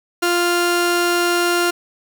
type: tone pair together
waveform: sawtooth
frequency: 349 / 698 Hz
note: F4 / F5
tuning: -1 / -1 cents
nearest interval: octave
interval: 1200 cents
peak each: -13 dBFS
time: 0.22-1.71 s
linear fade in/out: 10 ms
effects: none